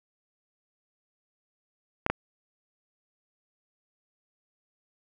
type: clicks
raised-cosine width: 0.5 ms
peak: -9 dBFS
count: 2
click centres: 2.064 / 2.1 s
effects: none